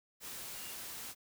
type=tone in noise; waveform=sine; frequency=2806 Hz; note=F7; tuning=8 cents sharp; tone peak=-54 dBFS; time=0.54-0.75 s; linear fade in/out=50 ms; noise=white; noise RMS=-45 dBFS; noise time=0.2-1.15 s; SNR=-12 dB; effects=none